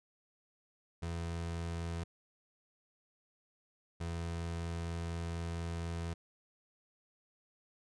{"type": "tone bursts at uneven times", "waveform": "30% pulse", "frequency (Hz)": 84.2, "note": "E2", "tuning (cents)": 37, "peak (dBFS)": -34, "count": 2, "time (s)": [[1.02, 2.04], [4, 6.14]], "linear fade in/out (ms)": 10, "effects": ["resampled to 22050 Hz"]}